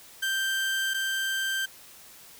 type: tone pair in turn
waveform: 30% pulse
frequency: 1568 / 1568 Hz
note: G6 / G6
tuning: 0 / 0 cents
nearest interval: unison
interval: 0 cents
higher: neither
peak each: -23 / -24 dBFS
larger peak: first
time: 0.22-0.94 / 0.94-1.66 s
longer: neither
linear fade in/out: 10 ms
effects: white hiss -50 dBFS RMS until 2.39 s